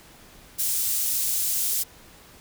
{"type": "high-pass noise", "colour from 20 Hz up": "pink", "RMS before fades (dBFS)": -25, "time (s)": [0.58, 1.84], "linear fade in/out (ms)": 20, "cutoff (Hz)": 8400, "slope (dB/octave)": 12, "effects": ["pink hiss -50 dBFS RMS until 2.4 s"]}